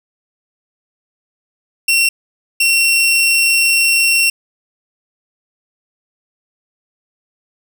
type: tone bursts at uneven times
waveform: sawtooth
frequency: 2726 Hz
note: F7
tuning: 43 cents flat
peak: -7 dBFS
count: 2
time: 1.88-2.09 / 2.6-4.3 s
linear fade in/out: 5 ms
effects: none